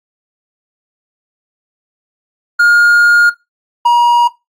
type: tone pair in turn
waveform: triangle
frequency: 1421 / 954.2 Hz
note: F6 / A#5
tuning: +30 / +40 cents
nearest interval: perfect fifth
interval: 690 cents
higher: first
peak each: -3 dBFS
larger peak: neither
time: 2.59-3.3 / 3.85-4.28 s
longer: first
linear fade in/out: 10 ms
effects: noise-tail reverb RT60 0.2 s tail -17 dB re dry + AAC 64 kbps